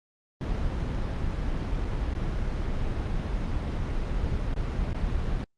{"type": "noise with dropouts", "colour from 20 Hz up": "brown", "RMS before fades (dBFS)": -28, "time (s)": [0.41, 5.44], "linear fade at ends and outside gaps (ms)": 1, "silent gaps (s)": [[1.847, 1.851], [2.137, 2.15], [4.54, 4.562], [4.931, 4.945]], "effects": ["low-pass 5000 Hz 12 dB/octave", "Opus 32 kbps"]}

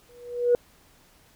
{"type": "tone with exponential growth", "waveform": "sine", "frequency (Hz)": 484.3, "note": "B4", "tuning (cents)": -34, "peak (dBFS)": -13, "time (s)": [0.09, 0.55], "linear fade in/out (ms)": 1, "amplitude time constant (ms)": 99, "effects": ["tanh soft clip ceiling -11 dBFS", "pink hiss -58 dBFS RMS until 1.35 s"]}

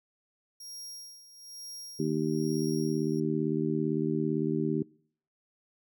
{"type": "tone with tremolo", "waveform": "sawtooth", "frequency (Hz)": 5600, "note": "F8", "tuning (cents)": 4, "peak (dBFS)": -38, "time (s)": [0.6, 3.2], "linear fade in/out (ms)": 5, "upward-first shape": "sine", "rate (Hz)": 1.1, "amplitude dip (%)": 75}
{"type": "harmonic tone", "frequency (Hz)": 77.78, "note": "D#2", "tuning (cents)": 0, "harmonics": [2, 3, 4, 5], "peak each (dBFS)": [-32, -32, -32, -32], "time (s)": [1.99, 4.83], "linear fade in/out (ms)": 10}
{"effects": ["noise-tail reverb RT60 0.6 s tail -24 dB re dry"]}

